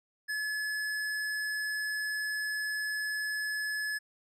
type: tone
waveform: square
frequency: 1711 Hz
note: A6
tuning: 49 cents flat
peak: -32 dBFS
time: 0.28-3.99 s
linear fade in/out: 20 ms
effects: low-pass 12000 Hz 12 dB/octave